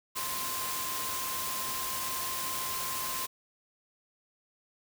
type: tone in noise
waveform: sine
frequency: 1046.5 Hz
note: C6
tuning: in tune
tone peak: -38 dBFS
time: 0.15-3.27 s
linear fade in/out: 20 ms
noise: white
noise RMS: -35 dBFS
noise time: 0.15-3.27 s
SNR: -6 dB
effects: none